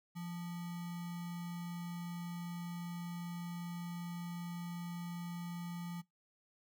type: tone with sample-and-hold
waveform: sine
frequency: 172.6 Hz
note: F3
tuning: 20 cents flat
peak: -40 dBFS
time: 0.15-6.02 s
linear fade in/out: 20 ms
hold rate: 1050 Hz
effects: noise-tail reverb RT60 0.2 s tail -23 dB re dry